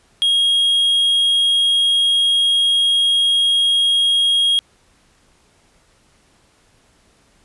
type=tone; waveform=triangle; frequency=3270 Hz; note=G#7; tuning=28 cents flat; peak=-11 dBFS; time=0.22-4.59 s; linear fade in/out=0 ms; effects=pink hiss -56 dBFS RMS until 7.44 s + resampled to 24000 Hz